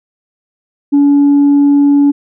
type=tone; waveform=sine; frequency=284.9 Hz; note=C#4; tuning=48 cents sharp; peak=-3 dBFS; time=0.92-2.12 s; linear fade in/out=20 ms; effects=tanh soft clip ceiling -3 dBFS